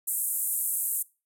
white band-pass noise, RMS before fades -29 dBFS, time 0.07-1.03 s, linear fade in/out 10 ms, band 8200 to 14000 Hz, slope 48 dB/octave, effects noise-tail reverb RT60 0.3 s tail -22 dB re dry

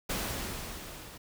pink noise with level ramp, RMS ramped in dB -32 to -48 dBFS, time 0.09-1.18 s, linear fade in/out 10 ms, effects none

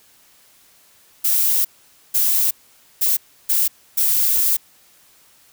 violet noise bursts at uneven times, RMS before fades -17 dBFS, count 5, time 1.24-1.65 / 2.14-2.51 / 3.01-3.17 / 3.49-3.68 / 3.97-4.57 s, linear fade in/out 10 ms, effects white hiss -53 dBFS RMS until 5.52 s

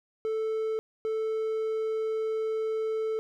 triangle tone pair in turn, 440 / 440 Hz, A4 / A4, 0 / 0 cents, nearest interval unison, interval 0 cents, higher neither, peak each -25 dBFS, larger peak neither, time 0.25-0.79 / 1.05-3.19 s, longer second, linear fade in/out 0 ms, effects none

